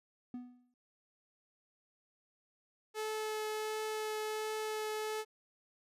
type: tone with exponential decay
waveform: triangle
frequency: 246.9 Hz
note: B3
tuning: in tune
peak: -36 dBFS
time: 0.34-0.74 s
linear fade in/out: 2 ms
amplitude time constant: 86 ms
type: tone with vibrato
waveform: sawtooth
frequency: 431.7 Hz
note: A4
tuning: 33 cents flat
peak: -32 dBFS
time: 2.94-5.25 s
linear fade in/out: 50 ms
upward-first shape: triangle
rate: 1.4 Hz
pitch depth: 9 cents each way
effects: resampled to 32000 Hz